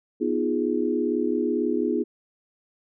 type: chord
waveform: sine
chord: F half-diminished seventh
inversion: second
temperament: equal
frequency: 246.9 / 311.1 / 349.2 / 415.3 Hz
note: Cb4 / Eb4 / F4 / Ab4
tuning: 0 / 0 / 0 / 0 cents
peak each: -27 dBFS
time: 0.2-2.04 s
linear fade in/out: 20 ms
effects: none